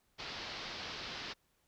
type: low-pass noise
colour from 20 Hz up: white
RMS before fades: -44 dBFS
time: 0.18-1.34 s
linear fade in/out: 20 ms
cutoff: 5100 Hz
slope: 48 dB/octave
effects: pink hiss -75 dBFS RMS until 1.67 s